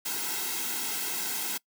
white noise with comb filter, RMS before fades -32 dBFS, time 0.05-1.58 s, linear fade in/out 10 ms, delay 1.7 ms, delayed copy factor -0.8, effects noise-tail reverb RT60 0.1 s tail -23 dB re dry + high-pass 200 Hz 12 dB/octave

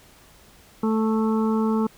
harmonic tone, 220 Hz, A3, in tune, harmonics 1 / 2 / 4 / 5 / 6, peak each -20 / -26 / -32 / -34 / -36 dBFS, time 0.83-1.87 s, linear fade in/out 5 ms, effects pink hiss -52 dBFS RMS until 1.97 s

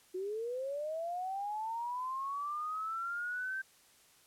sine linear sweep, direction up, 360 to 1568 Hz, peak -35 dBFS, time 0.14-3.62 s, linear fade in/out 10 ms, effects white hiss -64 dBFS RMS until 4.26 s + low-pass 12000 Hz 12 dB/octave

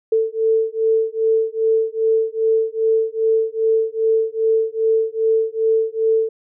sine beating tone pair, 443.8 / 446.3 Hz, A4 / A4, +15 / +25 cents, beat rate 2.5 Hz, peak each -18 dBFS, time 0.12-6.29 s, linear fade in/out 5 ms, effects none

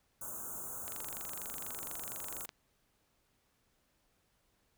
white band-stop noise, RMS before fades -43 dBFS, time 0.21-2.46 s, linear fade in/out 5 ms, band 1500 to 6400 Hz, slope 96 dB/octave
click train, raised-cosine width 0.2 ms, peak -27 dBFS, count 40, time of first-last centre 0.88-2.492 s, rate 24.2 Hz
effects pink hiss -75 dBFS RMS until 4.77 s

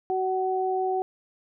sine tone pair together, 375.5 / 751 Hz, F#4 / F#5, +26 / +26 cents, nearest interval octave, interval 1200 cents, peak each -26 / -26 dBFS, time 0.1-1.02 s, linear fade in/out 0 ms, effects none

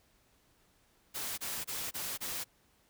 white noise bursts, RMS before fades -38 dBFS, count 5, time 1.14-2.444 s, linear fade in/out 20 ms, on 240 ms, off 26 ms, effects pink hiss -69 dBFS RMS until 2.89 s

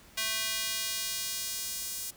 square tone with high-pass filter sweep, 220 Hz, A3, in tune, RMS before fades -34 dBFS, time 0.17-2.11 s, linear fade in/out 10 ms, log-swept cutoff 2400 to 7500 Hz, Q 0.78, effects pink hiss -56 dBFS RMS until 2.16 s

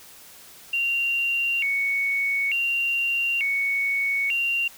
sine tone with vibrato, 2480 Hz, D#7, 6 cents flat, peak -21 dBFS, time 0.73-4.68 s, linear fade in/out 5 ms, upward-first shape square, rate 0.56 Hz, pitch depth 190 cents each way, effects white hiss -47 dBFS RMS until 4.77 s

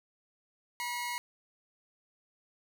sawtooth tone pair together, 965.9 / 2165 Hz, B5 / C#7, -39 / -41 cents, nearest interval octave + major second, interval 1398 cents, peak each -32 / -35 dBFS, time 0.8-1.18 s, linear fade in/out 0 ms, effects none

